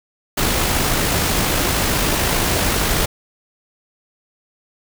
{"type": "noise with amplitude modulation", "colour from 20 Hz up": "pink", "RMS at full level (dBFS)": -17, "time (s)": [0.37, 3.06], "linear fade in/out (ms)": 10, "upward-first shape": "sine", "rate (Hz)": 53.2, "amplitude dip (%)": 25, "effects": []}